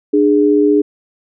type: tone pair together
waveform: sine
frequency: 298.1 / 413.5 Hz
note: D4 / G#4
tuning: +26 / -8 cents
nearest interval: tritone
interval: 566 cents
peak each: -11 dBFS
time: 0.13-0.82 s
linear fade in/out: 10 ms
effects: none